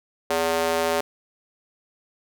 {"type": "tone with high-pass filter", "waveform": "square", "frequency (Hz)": 82.41, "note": "E2", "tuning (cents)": 0, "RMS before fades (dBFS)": -23, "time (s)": [0.3, 1.01], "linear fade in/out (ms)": 5, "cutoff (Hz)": 510, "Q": 1.8, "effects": []}